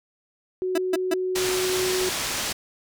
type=tone; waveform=sine; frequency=370 Hz; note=F#4; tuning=in tune; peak=-23 dBFS; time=0.62-2.09 s; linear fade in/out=0 ms
type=tone bursts; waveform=30% pulse; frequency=329.6 Hz; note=E4; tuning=in tune; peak=-18 dBFS; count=3; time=0.75-1.14 s; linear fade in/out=5 ms; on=30 ms; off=150 ms
type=low-pass noise; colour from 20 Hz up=white; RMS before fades=-28 dBFS; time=1.35-2.53 s; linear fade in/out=10 ms; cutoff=7200 Hz; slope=12 dB/octave
effects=none